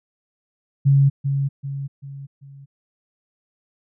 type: tone with echo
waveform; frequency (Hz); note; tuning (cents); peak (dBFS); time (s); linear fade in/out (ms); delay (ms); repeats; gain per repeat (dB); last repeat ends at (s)
sine; 138.59; C#3; 0; -11; 0.85-1.1; 20; 390; 4; -7; 2.66
effects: none